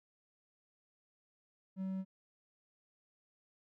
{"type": "tone", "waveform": "triangle", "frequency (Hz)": 190, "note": "F#3", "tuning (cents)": 46, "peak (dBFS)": -34, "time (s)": [1.76, 2.05], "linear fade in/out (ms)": 50, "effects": []}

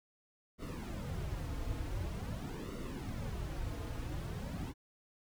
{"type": "noise with flanger", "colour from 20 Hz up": "brown", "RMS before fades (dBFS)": -40, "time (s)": [0.58, 4.74], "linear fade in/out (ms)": 50, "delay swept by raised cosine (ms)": [1.2, 5.3], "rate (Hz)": 0.46, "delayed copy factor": -0.7, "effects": []}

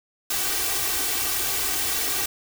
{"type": "noise with comb filter", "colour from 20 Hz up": "white", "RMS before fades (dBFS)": -25, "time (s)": [0.3, 2.26], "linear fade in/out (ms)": 5, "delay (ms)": 2.6, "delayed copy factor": 0.95, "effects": []}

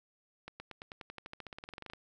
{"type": "accelerating click train", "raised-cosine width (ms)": 0.3, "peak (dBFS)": -28, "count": 22, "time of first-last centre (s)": [0.48, 1.935], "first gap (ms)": 120, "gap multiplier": 0.94, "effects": []}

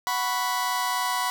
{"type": "chord", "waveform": "sawtooth", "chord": "F# suspended fourth", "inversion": "none", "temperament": "just", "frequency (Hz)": [740, 986.7, 1110], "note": ["F#5", "B5", "C#6"], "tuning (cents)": [0, -2, 2], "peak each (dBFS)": [-27, -22, -27], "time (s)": [0.07, 1.3], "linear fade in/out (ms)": 0, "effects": []}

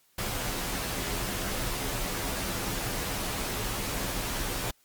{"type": "noise with comb filter", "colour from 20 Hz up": "pink", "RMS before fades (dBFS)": -32, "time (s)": [0.18, 4.71], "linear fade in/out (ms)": 5, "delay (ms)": 13, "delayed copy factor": -0.65, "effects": ["white hiss -66 dBFS RMS until 4.84 s", "Opus 48 kbps"]}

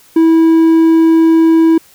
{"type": "tone", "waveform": "triangle", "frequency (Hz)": 325.9, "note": "E4", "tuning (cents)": -20, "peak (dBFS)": -3, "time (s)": [0.16, 1.78], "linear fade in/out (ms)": 5, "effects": ["white hiss -45 dBFS RMS until 1.94 s"]}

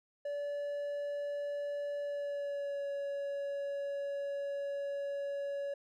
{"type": "tone with pitch glide", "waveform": "triangle", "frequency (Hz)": [576, 563.2], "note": ["D5", "C#5"], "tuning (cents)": [-34, 27], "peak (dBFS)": -33, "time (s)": [0.25, 5.74], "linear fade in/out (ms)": 5, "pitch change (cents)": -39, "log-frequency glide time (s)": [2.01, 2.87], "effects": []}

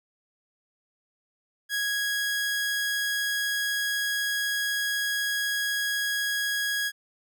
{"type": "tone", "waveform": "sawtooth", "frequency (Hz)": 1656, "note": "G#6", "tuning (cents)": -5, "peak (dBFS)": -22, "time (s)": [1.69, 6.92], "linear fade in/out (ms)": 50, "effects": []}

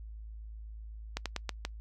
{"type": "slowing click train", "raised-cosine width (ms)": 0.2, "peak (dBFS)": -16, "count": 5, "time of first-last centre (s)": [1.17, 1.651], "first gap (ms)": 87, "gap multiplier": 1.22, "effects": ["noise-tail reverb RT60 0.1 s tail -26 dB re dry", "added 54 Hz sine -42 dBFS peak until 1.8 s"]}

